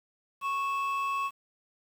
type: tone pair together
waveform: triangle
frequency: 1103.7 / 2625 Hz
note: C#6 / E7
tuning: -8 / -8 cents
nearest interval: octave + minor third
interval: 1500 cents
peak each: -26 / -34 dBFS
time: 0.41-1.31 s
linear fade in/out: 50 ms
effects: tanh soft clip ceiling -21 dBFS + 9-bit